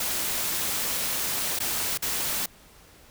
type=noise with dropouts; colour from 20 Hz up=white; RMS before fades=-28 dBFS; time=0-2.46 s; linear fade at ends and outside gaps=5 ms; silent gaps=1.59-1.601 / 1.976-2.022 s; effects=pink hiss -53 dBFS RMS until 3.1 s